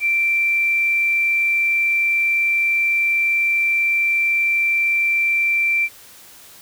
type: tone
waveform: sine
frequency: 2349 Hz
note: D7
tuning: in tune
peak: -15 dBFS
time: 0-5.89 s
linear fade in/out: 50 ms
effects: white hiss -44 dBFS RMS until 6.61 s